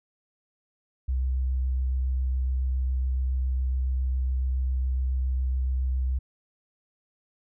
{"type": "tone with vibrato", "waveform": "sine", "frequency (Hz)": 64.4, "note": "C2", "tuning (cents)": -27, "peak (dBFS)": -23, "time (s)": [1.08, 6.19], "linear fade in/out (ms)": 10, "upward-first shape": "sine", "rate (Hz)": 7.2, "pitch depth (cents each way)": 12, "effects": []}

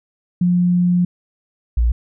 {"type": "tone pair in turn", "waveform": "sine", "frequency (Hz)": [177.4, 58.67], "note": ["F3", "A#1"], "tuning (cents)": [27, 12], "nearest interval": "octave + perfect fifth", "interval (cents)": 1915, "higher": "first", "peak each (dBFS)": -12, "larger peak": "neither", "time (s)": [[0.41, 1.05], [1.77, 1.92]], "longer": "first", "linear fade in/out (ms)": 5, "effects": []}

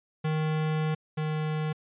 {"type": "tone pair in turn", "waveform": "square", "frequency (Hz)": [155.7, 154.71], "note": ["D#3", "D#3"], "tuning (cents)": [2, -10], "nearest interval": "unison", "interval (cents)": 12, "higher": "first", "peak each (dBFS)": [-26, -28], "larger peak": "first", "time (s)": [[0.24, 0.95], [1.17, 1.73]], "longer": "first", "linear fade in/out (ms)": 10, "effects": ["resampled to 8000 Hz"]}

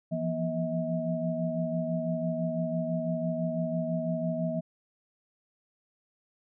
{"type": "tone cluster", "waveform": "sine", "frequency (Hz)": [167.6, 173.6, 240.6, 640], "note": ["E3", "F3", "B3", "D#5"], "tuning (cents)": [29, -10, -45, 49], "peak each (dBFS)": [-32, -36, -34, -32], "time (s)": [0.11, 4.61], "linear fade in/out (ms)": 20, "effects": []}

